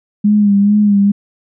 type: tone with vibrato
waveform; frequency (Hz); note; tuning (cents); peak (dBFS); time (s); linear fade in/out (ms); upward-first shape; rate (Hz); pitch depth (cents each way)
sine; 204.7; G#3; -25; -7; 0.24-1.12; 10; sine; 2.3; 45
effects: none